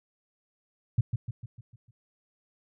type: tone with echo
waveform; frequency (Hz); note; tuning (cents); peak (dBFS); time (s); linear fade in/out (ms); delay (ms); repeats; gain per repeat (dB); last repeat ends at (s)
sine; 116.54; A#2; 0; -18; 0.98-1.01; 5; 150; 6; -6; 1.91
effects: none